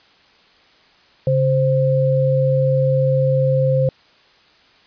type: tone pair together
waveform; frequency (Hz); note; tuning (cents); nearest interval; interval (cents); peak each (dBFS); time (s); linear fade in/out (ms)
sine; 137.89 / 523.3; C#3 / C5; -9 / 0; octave + major seventh; 2309; -16; 1.27-3.89; 2
effects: white hiss -52 dBFS RMS until 4.86 s + resampled to 11025 Hz